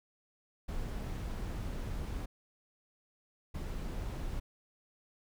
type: noise bursts at uneven times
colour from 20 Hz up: brown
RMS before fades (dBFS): -38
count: 2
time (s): 0.68-2.26 / 3.54-4.4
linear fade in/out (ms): 10
effects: none